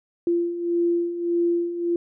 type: beating tone pair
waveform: sine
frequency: 342.5 / 344.2 Hz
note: F4 / F4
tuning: -34 / -25 cents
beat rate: 1.7 Hz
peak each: -27 / -21 dBFS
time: 0.27-1.96 s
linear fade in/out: 2 ms
effects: none